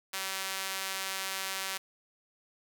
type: tone with high-pass filter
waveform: sawtooth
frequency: 191.9 Hz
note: G3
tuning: 37 cents flat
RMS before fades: -36 dBFS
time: 0.13-1.78 s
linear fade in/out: 10 ms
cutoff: 1500 Hz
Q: 0.52
effects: none